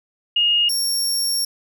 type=tone pair in turn; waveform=sine / 25% pulse; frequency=2855 / 5515 Hz; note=F7 / F8; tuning=+37 / -23 cents; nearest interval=major seventh; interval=1140 cents; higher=second; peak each=-14 dBFS; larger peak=neither; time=0.36-0.69 / 0.69-1.45 s; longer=second; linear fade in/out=5 ms; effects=none